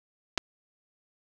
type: clicks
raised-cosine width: 0.2 ms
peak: -10 dBFS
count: 2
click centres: 0.376 / 0.379 s
effects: none